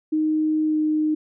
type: tone with pitch glide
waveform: sine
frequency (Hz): 310.3 to 307.8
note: D#4 to D#4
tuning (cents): -5 to -19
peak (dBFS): -18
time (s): 0.12-1.15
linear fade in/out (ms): 10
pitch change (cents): -14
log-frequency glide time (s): 0.65-0.77
effects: none